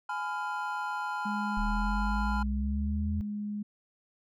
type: chord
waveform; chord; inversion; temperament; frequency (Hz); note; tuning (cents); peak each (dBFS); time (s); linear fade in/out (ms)
triangle; F diminished; first; just; 838.1 / 1005.8 / 1396.9; Ab5 / Cb6 / F6; +16 / +31 / 0; -34; 0.09-2.43; 5
type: tone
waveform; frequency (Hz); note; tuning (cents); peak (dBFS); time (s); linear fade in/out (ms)
sine; 207.7; G#3; 0; -32; 1.25-3.63; 10
type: linear sweep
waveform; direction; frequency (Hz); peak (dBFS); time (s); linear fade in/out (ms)
sine; up; 35.75 to 83.1; -29; 1.57-3.21; 0
effects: none